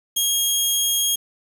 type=tone; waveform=15% pulse; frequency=3263 Hz; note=G#7; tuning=31 cents flat; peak=-11 dBFS; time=0.16-1.16 s; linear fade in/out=10 ms; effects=7-bit